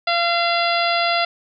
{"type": "harmonic tone", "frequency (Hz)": 686, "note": "F5", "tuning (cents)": -31, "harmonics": [1, 2, 3, 4, 5, 6, 7], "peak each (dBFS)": [-20, -23, -25, -26, -27, -28, -28], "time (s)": [0.07, 1.25], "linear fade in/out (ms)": 5, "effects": []}